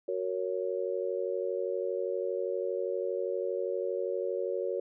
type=chord; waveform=sine; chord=F# major; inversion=none; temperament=just; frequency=370 / 462.5 / 555 Hz; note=F#4 / A#4 / C#5; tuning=0 / -14 / +2 cents; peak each=-34 dBFS; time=0.08-4.8 s; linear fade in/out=5 ms; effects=none